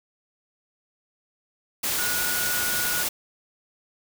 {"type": "tone in noise", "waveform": "sine", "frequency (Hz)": 1453, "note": "F#6", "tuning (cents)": -32, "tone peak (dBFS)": -29, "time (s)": [1.98, 3.03], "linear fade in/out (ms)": 10, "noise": "white", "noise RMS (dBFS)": -26, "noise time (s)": [1.83, 3.09], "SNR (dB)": -6, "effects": []}